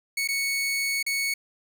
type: tone with dropouts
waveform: sawtooth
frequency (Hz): 2217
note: C#7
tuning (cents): 0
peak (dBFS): -21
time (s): 0.17-1.34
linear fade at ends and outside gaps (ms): 5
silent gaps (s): 0.276-0.286 / 1.028-1.064
effects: none